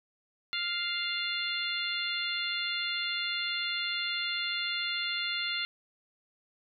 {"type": "harmonic tone", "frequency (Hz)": 698.5, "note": "F5", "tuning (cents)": 0, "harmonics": [2, 3, 4, 5, 6], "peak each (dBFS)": [-38, -36, -36, -36, -37], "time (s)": [0.53, 5.65], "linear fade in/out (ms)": 0, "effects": []}